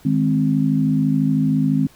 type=chord; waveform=sine; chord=Ab major; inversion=second; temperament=equal; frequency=155.56 / 207.7 / 261.6 Hz; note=Eb3 / Ab3 / C4; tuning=0 / 0 / 0 cents; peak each=-19 / -21 / -18 dBFS; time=0.05-1.87 s; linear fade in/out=5 ms; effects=pink hiss -50 dBFS RMS until 1.95 s